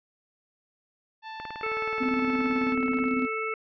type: tone with pitch glide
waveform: sawtooth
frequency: 882 to 873.4 Hz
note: A5 to A5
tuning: +4 to -13 cents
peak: -33 dBFS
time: 1.22-2.76 s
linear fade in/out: 50 ms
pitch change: -17 cents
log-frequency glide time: 1.67-1.76 s
type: click train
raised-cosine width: 0.5 ms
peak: -24 dBFS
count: 32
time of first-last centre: 1.4-3.04 s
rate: 18.9 Hz
type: harmonic tone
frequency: 440 Hz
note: A4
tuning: in tune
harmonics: 1 / 3 / 5 / 6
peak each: -32 / -32 / -33 / -40 dBFS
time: 1.63-3.54 s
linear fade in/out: 2 ms
type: tone with tremolo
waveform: sine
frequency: 255.9 Hz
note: C4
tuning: 38 cents flat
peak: -23 dBFS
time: 2-3.27 s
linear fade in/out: 20 ms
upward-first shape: square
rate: 18 Hz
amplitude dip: 45%
effects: resampled to 11025 Hz